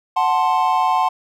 triangle chord, F# diminished, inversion none, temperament equal, 740 / 880 / 1046.5 Hz, F#5 / A5 / C6, 0 / 0 / 0 cents, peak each -17 dBFS, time 0.16-1.09 s, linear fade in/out 10 ms, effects none

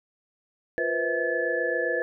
sine tone cluster, 349.5 / 484.5 / 512 / 649 / 1726 Hz, F4 / B4 / C5 / E5 / A6, +1 / -33 / -38 / -27 / -34 cents, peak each -33 / -29 / -30 / -33 / -28 dBFS, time 0.78-2.02 s, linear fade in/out 0 ms, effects none

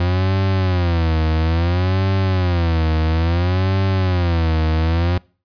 40% pulse tone with vibrato, 87.31 Hz, F2, in tune, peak -14 dBFS, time 0-5.18 s, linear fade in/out 5 ms, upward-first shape sine, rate 0.59 Hz, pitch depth 170 cents each way, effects noise-tail reverb RT60 0.4 s tail -25 dB re dry + resampled to 11025 Hz

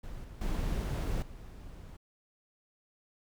brown noise with level steps, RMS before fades -43 / -47 / -32 / -47 dBFS, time 0.03-1.97 s, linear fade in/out 10 ms, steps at 0.24 / 0.41 / 1.22 s, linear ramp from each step 5 ms, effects none

